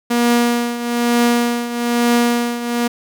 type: tone with tremolo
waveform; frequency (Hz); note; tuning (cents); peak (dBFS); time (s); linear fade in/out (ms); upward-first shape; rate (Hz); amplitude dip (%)
sawtooth; 238.5; A#3; +40; -7; 0.1-2.88; 10; triangle; 1.1; 75
effects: none